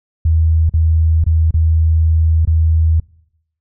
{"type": "tone with dropouts", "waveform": "sine", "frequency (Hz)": 80.4, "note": "E2", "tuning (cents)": -43, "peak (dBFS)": -9, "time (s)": [0.25, 3], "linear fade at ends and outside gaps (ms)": 5, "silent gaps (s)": [[0.695, 0.738], [1.241, 1.264], [1.509, 1.54], [2.452, 2.473]], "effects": ["noise-tail reverb RT60 0.8 s tail -24 dB re dry"]}